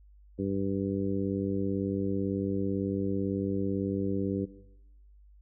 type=harmonic tone; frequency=98 Hz; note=G2; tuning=in tune; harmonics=1 / 2 / 3 / 4 / 5; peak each=-36 / -33 / -32 / -35 / -38 dBFS; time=0.38-4.46 s; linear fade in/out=20 ms; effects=noise-tail reverb RT60 0.9 s tail -17 dB re dry + added 50 Hz sine -53 dBFS peak until 5.41 s